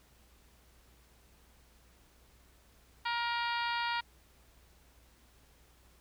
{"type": "harmonic tone", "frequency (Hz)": 471.7, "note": "A#4", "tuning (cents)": 20, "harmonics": [2, 3, 4, 5, 6, 7, 8, 9, 10], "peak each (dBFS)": [-34, -38, -40, -42, -44, -45, -46, -47, -48], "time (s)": [3.05, 4.01], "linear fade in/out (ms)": 10, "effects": ["added 60 Hz sine -63 dBFS peak until 6 s", "pink hiss -65 dBFS RMS until 6 s"]}